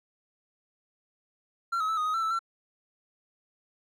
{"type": "tone with pitch steps", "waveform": "triangle", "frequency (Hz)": [1367, 1275, 1314, 1242, 1257, 1339, 1315, 1352], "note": ["F6", "D#6", "E6", "D#6", "D#6", "E6", "E6", "E6"], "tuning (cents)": [-37, 42, -6, -3, 17, 27, -5, 43], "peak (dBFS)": -24, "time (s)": [1.72, 2.392], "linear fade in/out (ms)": 10, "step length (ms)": 84, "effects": []}